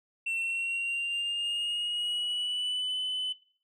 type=tone with pitch glide; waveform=sine; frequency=2702 to 3015 Hz; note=E7 to F#7; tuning=+42 to +32 cents; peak=-26 dBFS; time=0.26-3.33 s; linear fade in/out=10 ms; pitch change=+190 cents; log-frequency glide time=0.37-2.97 s; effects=noise-tail reverb RT60 0.5 s tail -20 dB re dry + tanh soft clip ceiling -28 dBFS